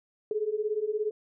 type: beating tone pair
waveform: sine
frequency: 415.3 / 432.3 Hz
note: G#4 / A4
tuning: 0 / -31 cents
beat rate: 17 Hz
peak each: -31 / -29 dBFS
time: 0.31-1.11 s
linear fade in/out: 2 ms
effects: none